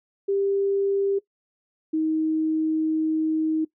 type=tone pair in turn; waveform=sine; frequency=395.8 / 315.3 Hz; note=G4 / D#4; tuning=+17 / +23 cents; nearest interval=major third; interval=394 cents; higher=first; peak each=-20 dBFS; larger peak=neither; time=0.28-1.19 / 1.93-3.65 s; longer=second; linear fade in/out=10 ms; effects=noise-tail reverb RT60 0.1 s tail -19 dB re dry